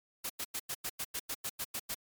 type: noise bursts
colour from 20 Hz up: white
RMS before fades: -37 dBFS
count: 12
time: 0.24-1.947 s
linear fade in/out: 10 ms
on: 57 ms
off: 93 ms
effects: MP3 96 kbps